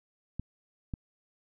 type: clicks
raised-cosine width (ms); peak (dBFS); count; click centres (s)
5; -22; 2; 0.396 / 0.938
effects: none